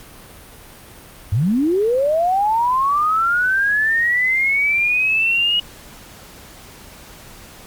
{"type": "linear sweep", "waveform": "sine", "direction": "up", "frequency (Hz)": [88.6, 2907], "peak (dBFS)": -14, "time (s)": [1.32, 5.6], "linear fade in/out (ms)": 5, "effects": ["pink hiss -41 dBFS RMS until 7.66 s", "Opus 48 kbps"]}